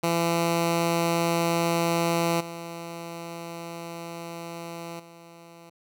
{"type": "tone with level steps", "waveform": "10% pulse", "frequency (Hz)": 168.6, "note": "E3", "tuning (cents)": 39, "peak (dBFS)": [-14, -27, -38], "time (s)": [0.03, 5.7], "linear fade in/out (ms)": 10, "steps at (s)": [2.4, 4.99], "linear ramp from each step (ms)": 10, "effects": []}